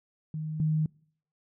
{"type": "tone pair in turn", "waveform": "sine", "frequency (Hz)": [155.56, 155.56], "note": ["D#3", "D#3"], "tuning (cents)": [0, 0], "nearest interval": "unison", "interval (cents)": 0, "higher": "neither", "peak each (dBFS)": [-31, -23], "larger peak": "second", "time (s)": [[0.34, 0.6], [0.6, 0.86]], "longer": "neither", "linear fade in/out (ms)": 2, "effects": ["noise-tail reverb RT60 0.6 s tail -26 dB re dry"]}